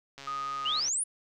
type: click train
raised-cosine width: 0.2 ms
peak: -27 dBFS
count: 98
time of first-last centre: 0.18-0.883 s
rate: 138 Hz
type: tone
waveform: sine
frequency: 1243 Hz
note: D#6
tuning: 2 cents flat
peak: -32 dBFS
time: 0.27-0.8 s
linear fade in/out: 5 ms
type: exponential sweep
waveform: sine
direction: up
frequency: 2734 to 10370 Hz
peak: -27 dBFS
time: 0.65-1.04 s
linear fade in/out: 10 ms
effects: none